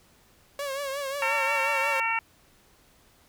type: tone with vibrato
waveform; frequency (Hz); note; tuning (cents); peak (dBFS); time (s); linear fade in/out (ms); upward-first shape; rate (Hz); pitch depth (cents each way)
sawtooth; 554.4; C#5; 0; -26; 0.59-2; 2; triangle; 5.6; 81
type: harmonic tone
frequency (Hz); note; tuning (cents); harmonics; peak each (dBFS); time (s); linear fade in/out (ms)
454.1; A#4; -45; 2 / 3 / 4 / 5 / 6; -29 / -32 / -33 / -30 / -30; 1.22-2.19; 2
effects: pink hiss -60 dBFS RMS until 3.28 s